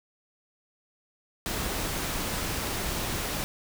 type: noise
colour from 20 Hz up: pink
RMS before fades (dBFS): -31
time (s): 1.46-3.44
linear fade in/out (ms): 0
effects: none